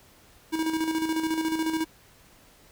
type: tone with tremolo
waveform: square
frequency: 320 Hz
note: D#4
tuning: 49 cents sharp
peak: -24 dBFS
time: 0.52-1.85 s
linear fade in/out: 20 ms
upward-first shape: square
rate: 14 Hz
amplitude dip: 50%
effects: pink hiss -56 dBFS RMS until 2.71 s